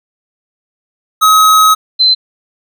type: tone pair in turn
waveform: square / sine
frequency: 1273 / 4072 Hz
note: D#6 / C8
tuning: +39 / -48 cents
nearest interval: octave + minor sixth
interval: 2013 cents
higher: second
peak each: -5 dBFS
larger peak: neither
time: 1.21-1.75 / 1.99-2.15 s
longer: first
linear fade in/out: 20 ms
effects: none